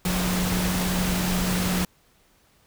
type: tone in noise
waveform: sine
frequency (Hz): 181.8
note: F#3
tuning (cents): -30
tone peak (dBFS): -24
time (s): 0.05-1.85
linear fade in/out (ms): 2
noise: pink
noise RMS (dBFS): -27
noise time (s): 0.05-1.85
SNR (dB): 0
effects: pink hiss -61 dBFS RMS until 2.66 s